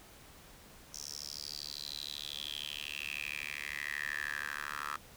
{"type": "tone with high-pass filter sweep", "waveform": "10% pulse", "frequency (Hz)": 72.8, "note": "D2", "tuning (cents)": -15, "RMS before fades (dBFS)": -41, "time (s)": [0.93, 4.97], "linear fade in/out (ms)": 10, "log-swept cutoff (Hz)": [5900, 1300], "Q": 7.7, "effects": ["pink hiss -56 dBFS RMS until 5.16 s"]}